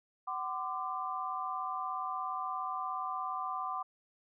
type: tone cluster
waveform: sine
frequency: 755 / 1025 / 1182 Hz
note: F#5 / C6 / D6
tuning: +35 / -36 / +11 cents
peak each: -40 / -39 / -37 dBFS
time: 0.27-3.83 s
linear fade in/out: 10 ms
effects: none